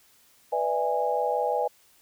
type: chord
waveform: sine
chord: E dominant seventh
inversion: second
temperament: just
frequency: 494.4 / 593.3 / 659.3 / 824.1 Hz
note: B4 / D5 / E5 / G#5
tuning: +2 / +18 / 0 / -14 cents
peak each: -28 / -30 / -31 / -27 dBFS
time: 0.52-1.68 s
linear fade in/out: 10 ms
effects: white hiss -60 dBFS RMS until 2.01 s